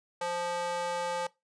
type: tone with high-pass filter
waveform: square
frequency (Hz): 174.61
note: F3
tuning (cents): 0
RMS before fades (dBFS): -33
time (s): 0.21-1.27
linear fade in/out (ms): 5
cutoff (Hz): 680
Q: 4.8
effects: noise-tail reverb RT60 0.2 s tail -20 dB re dry + resampled to 22050 Hz